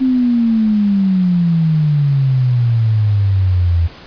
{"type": "exponential sweep", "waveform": "sine", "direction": "down", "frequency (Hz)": [263.8, 82.41], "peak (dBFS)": -10, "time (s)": [0, 3.88], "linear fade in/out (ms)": 20, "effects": ["pink hiss -37 dBFS RMS until 4.06 s", "resampled to 11025 Hz"]}